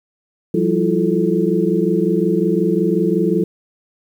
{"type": "tone cluster", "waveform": "sine", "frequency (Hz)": [173.6, 193.7, 327.5, 353, 435.9], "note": ["F3", "G3", "E4", "F4", "A4"], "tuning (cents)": [-10, -20, -11, 19, -16], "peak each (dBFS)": -20, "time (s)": [0.54, 3.44], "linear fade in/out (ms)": 5, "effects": ["8-bit"]}